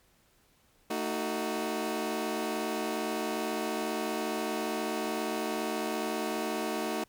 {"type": "chord", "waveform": "20% pulse", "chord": "D# diminished", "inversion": "second", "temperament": "just", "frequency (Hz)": [224, 311.1, 373.4], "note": ["A3", "D#4", "F#4"], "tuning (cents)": [31, 0, 16], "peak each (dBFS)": -30, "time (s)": [0.9, 7.04], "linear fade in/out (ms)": 5, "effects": ["pink hiss -66 dBFS RMS until 7.08 s", "MP3 96 kbps"]}